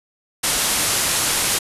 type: low-pass noise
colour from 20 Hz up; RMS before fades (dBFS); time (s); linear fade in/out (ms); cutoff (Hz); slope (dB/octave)
white; -20; 0.43-1.59; 10; 12000; 48
effects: resampled to 32000 Hz